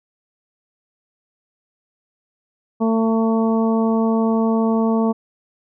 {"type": "harmonic tone", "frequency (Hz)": 224.4, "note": "A3", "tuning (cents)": 34, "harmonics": [1, 2, 3, 4, 5], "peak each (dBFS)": [-16, -22, -26, -28, -30], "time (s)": [2.8, 5.13], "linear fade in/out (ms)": 20, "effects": []}